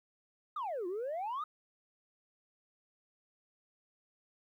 sine exponential two-way sweep, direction down then up, 1282 to 341.3 to 1282 Hz, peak -33 dBFS, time 0.56-1.44 s, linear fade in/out 5 ms, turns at 0.87 s, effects tanh soft clip ceiling -33 dBFS + 12-bit

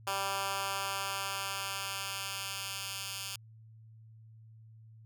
10% pulse tone with high-pass filter sweep, 196 Hz, G3, in tune, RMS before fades -37 dBFS, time 0.07-3.36 s, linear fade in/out 2 ms, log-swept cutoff 850 to 3200 Hz, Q 0.8, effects added 111 Hz sine -52 dBFS peak until 5.05 s

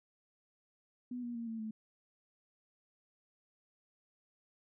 sine tone with pitch steps, 246.9 / 239.5 / 232.2 / 225.2 / 218.4 Hz, B3 / A#3 / A#3 / A3 / A3, 0 / +47 / -7 / +40 / -13 cents, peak -38 dBFS, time 1.11-1.71 s, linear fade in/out 5 ms, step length 120 ms, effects none

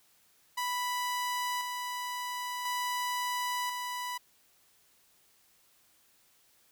sawtooth tone with tremolo, 987.8 Hz, B5, in tune, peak -27 dBFS, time 0.57-4.18 s, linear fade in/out 10 ms, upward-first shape square, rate 0.48 Hz, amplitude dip 35%, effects white hiss -66 dBFS RMS until 6.71 s

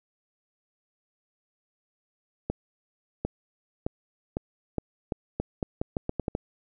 accelerating click train, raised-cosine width 2 ms, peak -14 dBFS, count 14, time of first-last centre 2.5-6.351 s, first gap 750 ms, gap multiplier 0.82, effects none

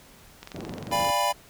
click train, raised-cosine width 0.2 ms, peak -22 dBFS, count 16, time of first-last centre 0.43-1.091 s, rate 22.7 Hz
pink band-pass noise, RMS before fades -37 dBFS, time 0.54-1.11 s, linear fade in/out 5 ms, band 110 to 540 Hz, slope 12 dB/octave
square chord, D diminished seventh, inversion none, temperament equal with one note detuned, 587.3 / 698.5 / 812.1 / 987.8 Hz, D5 / F5 / Ab5 / Cb6, 0 / 0 / -39 / 0 cents, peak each -30 / -31 / -29 / -26 dBFS, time 0.91-1.33 s, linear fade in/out 20 ms
effects pink hiss -52 dBFS RMS until 1.49 s

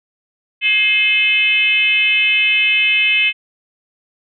sine tone with frequency modulation, 2579 Hz, E7, 39 cents flat, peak -11 dBFS, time 0.61-3.33 s, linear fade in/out 50 ms, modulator 459 Hz, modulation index 0.97, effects none

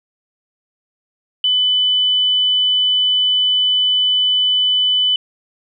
sine tone, 3000 Hz, F#7, 23 cents sharp, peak -12 dBFS, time 1.44-5.16 s, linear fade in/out 2 ms, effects none

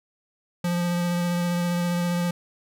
square tone with vibrato, 174.61 Hz, F3, in tune, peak -23 dBFS, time 0.64-2.31 s, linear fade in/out 5 ms, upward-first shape triangle, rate 15 Hz, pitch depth 16 cents each way, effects none

